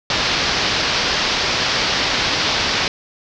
white low-pass noise, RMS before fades -19 dBFS, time 0.1-2.88 s, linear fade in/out 2 ms, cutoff 5400 Hz, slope 48 dB/octave, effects none

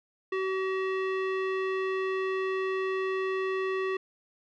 square tone with low-pass filter, 380 Hz, F#4, 46 cents sharp, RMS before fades -30 dBFS, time 0.32-3.97 s, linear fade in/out 5 ms, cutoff 2300 Hz, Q 1.8, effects none

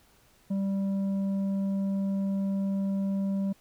sine tone with tanh clipping, 195.6 Hz, G3, 4 cents flat, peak -27 dBFS, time 0.5-3.53 s, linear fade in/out 10 ms, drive 6 dB, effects pink hiss -62 dBFS RMS until 3.6 s

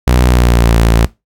sawtooth tone with pitch glide, 61.74 to 56.62 Hz, B1 to A#1, 0 to -50 cents, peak -3 dBFS, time 0.07-1.06 s, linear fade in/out 5 ms, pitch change -150 cents, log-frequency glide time 0.29-0.75 s, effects noise-tail reverb RT60 0.2 s tail -19 dB re dry

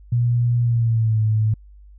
sine tone with pitch glide, 120 to 108.78 Hz, B2 to A2, -49 to -19 cents, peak -15 dBFS, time 0.12-1.54 s, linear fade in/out 5 ms, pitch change -170 cents, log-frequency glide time 0.61-1.21 s, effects added 50 Hz sine -42 dBFS peak until 1.98 s

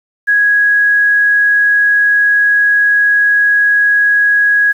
sine tone, 1661.2 Hz, G#6, in tune, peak -7 dBFS, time 0.27-4.73 s, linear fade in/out 20 ms, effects 7-bit

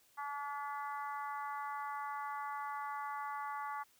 harmonic tone, 286.3 Hz, D4, 44 cents flat, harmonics 3 / 4 / 5 / 6 / 7, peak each -42 / -42 / -49 / -54 / -53 dBFS, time 0.17-3.84 s, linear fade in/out 20 ms, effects white hiss -69 dBFS RMS until 3.99 s

